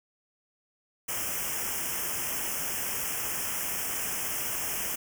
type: band-stop noise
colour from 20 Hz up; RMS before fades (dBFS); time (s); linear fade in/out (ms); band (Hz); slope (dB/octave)
white; -32; 1.08-4.96; 10; 3200 to 5200; 96
effects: none